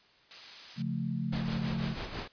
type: noise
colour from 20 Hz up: blue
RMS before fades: -40 dBFS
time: 0.31-0.82 s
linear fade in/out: 0 ms
type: chord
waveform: sine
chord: Db augmented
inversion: none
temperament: equal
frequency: 138.59 / 174.61 / 220 Hz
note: Db3 / F3 / A3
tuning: 0 / 0 / 0 cents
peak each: -35 dBFS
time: 0.76-1.96 s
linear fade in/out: 50 ms
type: noise with tremolo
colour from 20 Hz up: pink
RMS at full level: -37 dBFS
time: 1.32-2.28 s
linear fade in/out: 10 ms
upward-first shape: sine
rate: 6.1 Hz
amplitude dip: 50%
effects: white hiss -62 dBFS RMS until 2.32 s + resampled to 11025 Hz